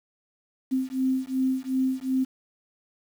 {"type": "beating tone pair", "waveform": "sine", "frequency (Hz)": [260, 262.7], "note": ["C4", "C4"], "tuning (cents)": [-11, 7], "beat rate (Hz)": 2.7, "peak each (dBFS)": -26, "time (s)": [0.71, 2.25], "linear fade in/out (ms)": 20, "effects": ["8-bit"]}